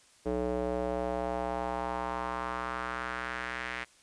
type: tone with band-pass filter sweep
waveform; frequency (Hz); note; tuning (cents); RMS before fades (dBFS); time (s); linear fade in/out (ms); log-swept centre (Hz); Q
square; 61.74; B1; 0; -34; 0.25-3.85; 20; 440 to 2000; 2.3
effects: white hiss -61 dBFS RMS until 4.02 s + resampled to 22050 Hz